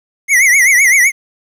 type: tone with vibrato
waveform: square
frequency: 2077 Hz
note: C7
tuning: 13 cents flat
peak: -7 dBFS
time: 0.28-1.12 s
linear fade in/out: 50 ms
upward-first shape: triangle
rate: 7.8 Hz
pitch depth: 170 cents each way
effects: resampled to 32000 Hz + 8-bit